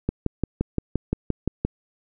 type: click train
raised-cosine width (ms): 3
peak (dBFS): -9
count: 10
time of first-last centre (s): 0.09-1.65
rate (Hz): 5.77
effects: none